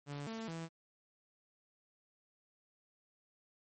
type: tone with pitch steps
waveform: sawtooth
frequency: 143.8 / 224.3 / 164.5 Hz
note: D3 / A3 / E3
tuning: -36 / +34 / -3 cents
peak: -37 dBFS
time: 0.06-0.69 s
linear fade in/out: 50 ms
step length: 210 ms
effects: MP3 32 kbps